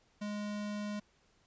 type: tone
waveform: square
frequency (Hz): 207.7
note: G#3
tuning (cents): 0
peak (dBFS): -37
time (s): 0.21-1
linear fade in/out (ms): 10
effects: pink hiss -70 dBFS RMS until 1.46 s + resampled to 16000 Hz